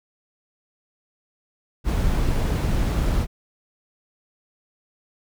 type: noise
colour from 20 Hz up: brown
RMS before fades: -21 dBFS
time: 1.84-3.27 s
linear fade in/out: 50 ms
effects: none